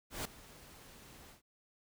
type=noise with ADSR envelope; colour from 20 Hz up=pink; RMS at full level=-37 dBFS; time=0.1-1.42 s; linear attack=150 ms; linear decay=6 ms; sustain=-19 dB; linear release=120 ms; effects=none